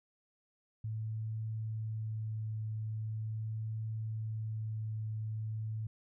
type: tone with vibrato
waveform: sine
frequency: 109.6 Hz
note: A2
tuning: 6 cents flat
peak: -35 dBFS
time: 0.84-5.87 s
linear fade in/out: 5 ms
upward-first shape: triangle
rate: 0.41 Hz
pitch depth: 11 cents each way
effects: none